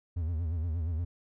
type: tone with vibrato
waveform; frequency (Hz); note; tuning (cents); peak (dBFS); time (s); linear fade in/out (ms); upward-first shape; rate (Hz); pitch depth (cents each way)
triangle; 82.41; E2; 0; -27; 0.16-1.05; 10; sine; 8.5; 120
effects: none